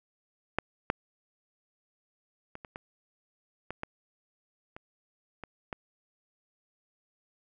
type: clicks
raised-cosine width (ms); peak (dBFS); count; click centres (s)
0.5; -11 / -10 / -26 / -28 / -24 / -21 / -19 / -28 / -25 / -20; 10; 0.586 / 0.901 / 2.554 / 2.648 / 2.759 / 3.706 / 3.834 / 4.765 / 5.437 / 5.728
effects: none